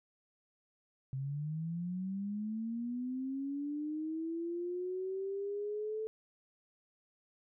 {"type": "linear sweep", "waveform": "sine", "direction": "up", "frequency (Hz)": [130.81, 440], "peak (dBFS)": -35, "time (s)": [1.13, 6.07], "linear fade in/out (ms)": 0, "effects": []}